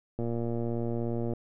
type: click train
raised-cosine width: 2 ms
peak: -20 dBFS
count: 135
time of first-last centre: 0.19-1.335 s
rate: 117 Hz
effects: none